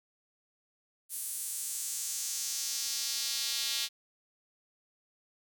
square tone with high-pass filter sweep, 126.5 Hz, B2, 42 cents sharp, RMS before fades -35 dBFS, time 1.09-3.89 s, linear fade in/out 50 ms, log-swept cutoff 10000 to 3700 Hz, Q 1.9, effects none

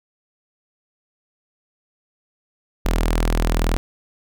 sawtooth tone with notch filter, 40.97 Hz, E1, 10 cents flat, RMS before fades -19 dBFS, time 2.85-3.77 s, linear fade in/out 0 ms, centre 110 Hz, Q 1.1, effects none

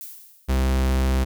violet noise with exponential decay, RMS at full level -35 dBFS, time 0.01-0.8 s, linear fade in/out 0 ms, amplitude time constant 170 ms
45% pulse tone, 65.41 Hz, C2, in tune, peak -18 dBFS, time 0.48-1.25 s, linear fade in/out 20 ms
effects none

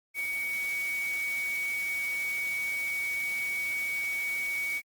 sine tone in noise, 2247 Hz, C#7, 23 cents sharp, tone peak -29 dBFS, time 0.14-4.82 s, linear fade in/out 50 ms, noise white, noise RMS -43 dBFS, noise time 0.14-4.82 s, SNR +11 dB, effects Opus 32 kbps

